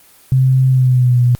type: tone with pitch glide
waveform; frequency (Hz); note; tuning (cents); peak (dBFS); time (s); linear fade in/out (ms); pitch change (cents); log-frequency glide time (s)
sine; 130.81 to 122.76; C3 to B2; 0 to -10; -8; 0.32-1.35; 0; -110; 0.69-1.19
effects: white hiss -46 dBFS RMS until 1.39 s + Opus 24 kbps